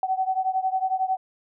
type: beating tone pair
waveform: sine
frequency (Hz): 752 / 763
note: F#5 / G5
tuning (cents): +28 / -47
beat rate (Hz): 11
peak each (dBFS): -24 / -26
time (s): 0.03-1.17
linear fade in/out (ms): 2
effects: none